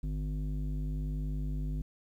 square tone with low-pass filter, 50.6 Hz, G#1, 44 cents flat, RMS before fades -34 dBFS, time 0.03-1.82 s, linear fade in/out 5 ms, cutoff 210 Hz, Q 2.2, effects 11-bit

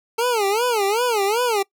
25% pulse tone with vibrato, 441.7 Hz, A4, 7 cents sharp, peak -14 dBFS, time 0.18-1.63 s, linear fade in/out 10 ms, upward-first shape sine, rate 2.6 Hz, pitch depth 210 cents each way, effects noise-tail reverb RT60 0.1 s tail -23 dB re dry

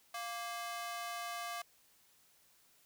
sawtooth ring-modulated tone, 932.3 Hz, A#5, in tune, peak -33 dBFS, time 0.14-1.62 s, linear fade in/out 5 ms, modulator 234 Hz, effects white hiss -68 dBFS RMS until 2.85 s

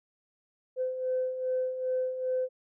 sine beating tone pair, 510 / 512.5 Hz, C5 / C5, -44 / -36 cents, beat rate 2.5 Hz, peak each -35 / -28 dBFS, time 0.76-2.49 s, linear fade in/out 50 ms, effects tanh soft clip ceiling -21 dBFS

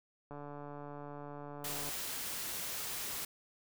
click train, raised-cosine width 1 ms, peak -33 dBFS, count 230, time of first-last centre 0.31-1.889 s, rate 145 Hz
white noise, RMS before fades -40 dBFS, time 1.64-3.25 s, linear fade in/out 5 ms
effects none

